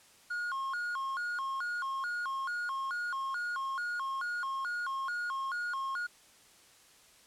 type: tone with vibrato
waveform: triangle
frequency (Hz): 1244.5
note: D#6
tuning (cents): 0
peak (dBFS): -31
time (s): 0.3-6.07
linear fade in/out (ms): 10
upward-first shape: square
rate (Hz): 2.3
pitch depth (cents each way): 250
effects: white hiss -60 dBFS RMS until 7.26 s + low-pass 10000 Hz 12 dB/octave